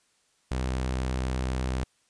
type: tone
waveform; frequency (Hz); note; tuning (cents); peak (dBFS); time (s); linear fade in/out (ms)
sawtooth; 64; C2; -38; -23; 0.51-1.84; 5
effects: white hiss -68 dBFS RMS until 2.09 s + resampled to 22050 Hz